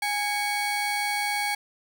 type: tone pair together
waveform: 35% pulse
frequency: 826 / 2237 Hz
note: G#5 / C#7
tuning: -10 / +15 cents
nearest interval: octave + perfect fourth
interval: 1725 cents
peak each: -26 / -26 dBFS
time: 0.02-1.55 s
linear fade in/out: 5 ms
effects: none